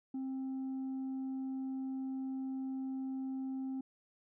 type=tone with tanh clipping; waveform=sine; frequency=264.5 Hz; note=C4; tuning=19 cents sharp; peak=-37 dBFS; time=0.14-3.81 s; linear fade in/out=5 ms; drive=2 dB; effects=none